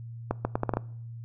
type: accelerating click train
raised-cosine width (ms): 1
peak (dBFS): -12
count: 7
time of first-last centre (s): 0.31-0.77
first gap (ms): 140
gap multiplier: 0.75
effects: noise-tail reverb RT60 0.6 s tail -22 dB re dry + added 116 Hz sine -38 dBFS peak until 1.24 s